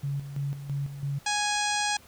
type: tone with tremolo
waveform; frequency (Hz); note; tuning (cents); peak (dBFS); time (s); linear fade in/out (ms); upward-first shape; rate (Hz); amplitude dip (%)
sine; 140.5; C#3; +24; -27; 0.03-1.19; 10; square; 3; 65
type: harmonic tone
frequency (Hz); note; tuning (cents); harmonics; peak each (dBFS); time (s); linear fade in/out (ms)
830.6; G#5; 0; 1 / 2 / 3 / 4 / 5 / 6 / 7 / 8 / 9 / 10; -29 / -32 / -34 / -35 / -36 / -37 / -37 / -38 / -39 / -39; 1.26-1.97; 5
effects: pink hiss -54 dBFS RMS until 2.07 s